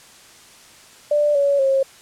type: tone with pitch steps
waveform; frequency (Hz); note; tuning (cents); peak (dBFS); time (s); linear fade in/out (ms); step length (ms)
sine; 590 / 564 / 539.2; D5 / C#5 / C#5; +8 / +30 / -48; -14; 1.11-1.83; 5; 240
effects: white hiss -46 dBFS RMS until 2.01 s + low-pass 9000 Hz 12 dB/octave